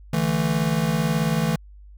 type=chord; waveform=square; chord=D suspended second; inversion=none; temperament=just; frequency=146.83 / 165.19 / 220.2 Hz; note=D3 / E3 / A3; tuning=0 / +4 / +2 cents; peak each=-27 / -23 / -26 dBFS; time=0.13-1.56 s; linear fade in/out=5 ms; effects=added 50 Hz sine -42 dBFS peak until 1.97 s